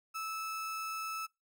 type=tone; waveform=35% pulse; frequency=1308 Hz; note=E6; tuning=14 cents flat; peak=-35 dBFS; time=0.14-1.27 s; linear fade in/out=20 ms; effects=noise-tail reverb RT60 0.2 s tail -22 dB re dry